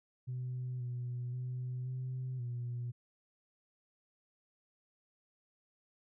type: tone with pitch steps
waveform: sine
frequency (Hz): 126.1 / 122.8 / 125.9 / 128.5 / 121.1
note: B2 / B2 / B2 / C3 / B2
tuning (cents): +36 / -9 / +34 / -31 / -34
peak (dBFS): -35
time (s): 0.27-2.92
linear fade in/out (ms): 20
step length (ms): 530
effects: tanh soft clip ceiling -33 dBFS